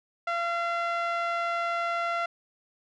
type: tone with low-pass filter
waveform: 5% pulse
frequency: 684 Hz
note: F5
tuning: 36 cents flat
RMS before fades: -29 dBFS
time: 0.27-2.26 s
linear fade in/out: 5 ms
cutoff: 1400 Hz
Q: 1.3
effects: none